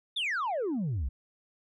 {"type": "exponential sweep", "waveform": "sine", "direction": "down", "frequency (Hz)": [3729, 56.8], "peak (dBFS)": -26, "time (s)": [0.16, 1.09], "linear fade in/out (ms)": 10, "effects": ["tanh soft clip ceiling -27 dBFS"]}